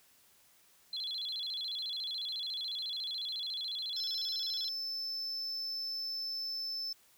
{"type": "tone with vibrato", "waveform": "sine", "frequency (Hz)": 3729, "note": "A#7", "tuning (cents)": 0, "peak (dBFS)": -35, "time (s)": [0.93, 4.69], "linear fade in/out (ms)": 2, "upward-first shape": "square", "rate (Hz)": 14, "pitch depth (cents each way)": 170}
{"type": "tone", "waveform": "triangle", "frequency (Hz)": 5274, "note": "E8", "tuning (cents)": 0, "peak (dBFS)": -34, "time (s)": [3.96, 6.93], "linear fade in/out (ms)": 5}
{"effects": ["tanh soft clip ceiling -27 dBFS", "white hiss -65 dBFS RMS until 7.17 s"]}